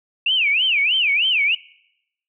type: tone with vibrato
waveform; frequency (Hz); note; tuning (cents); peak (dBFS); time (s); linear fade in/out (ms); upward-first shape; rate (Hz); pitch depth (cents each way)
sine; 2635; E7; -1; -15; 0.26-1.55; 5; sine; 3.2; 300
effects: noise-tail reverb RT60 0.8 s tail -22 dB re dry